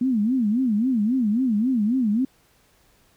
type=tone with vibrato; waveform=sine; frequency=233.1 Hz; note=A#3; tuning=in tune; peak=-18 dBFS; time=0.01-2.25 s; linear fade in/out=5 ms; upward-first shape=sine; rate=3.7 Hz; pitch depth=230 cents each way; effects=pink hiss -60 dBFS RMS until 3.16 s